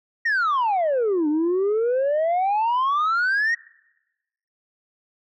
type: exponential two-way sweep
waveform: sine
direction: down then up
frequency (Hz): 1904 to 293.7 to 1904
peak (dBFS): -16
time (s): 0.25-3.55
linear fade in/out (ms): 10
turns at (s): 1.28
effects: noise-tail reverb RT60 1.0 s tail -25 dB re dry + tanh soft clip ceiling -17 dBFS